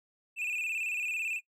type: tone with vibrato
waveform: triangle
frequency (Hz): 2551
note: D#7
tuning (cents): +43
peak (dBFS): -29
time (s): 0.36-1.41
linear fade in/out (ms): 50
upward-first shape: square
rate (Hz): 18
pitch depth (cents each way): 68
effects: noise-tail reverb RT60 0.1 s tail -22 dB re dry